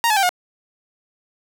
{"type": "tone with pitch steps", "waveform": "sawtooth", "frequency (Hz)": [932, 854.6, 783.7, 718.7], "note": ["A#5", "G#5", "G5", "F5"], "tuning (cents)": [-1, 49, -1, 49], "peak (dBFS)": -11, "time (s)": [0.04, 0.292], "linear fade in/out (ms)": 0, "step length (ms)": 63, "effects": []}